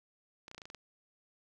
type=clicks; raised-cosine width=0.2 ms; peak=-30 dBFS; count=8; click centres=0.481 / 0.514 / 0.547 / 0.58 / 0.618 / 0.655 / 0.701 / 0.747 s; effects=none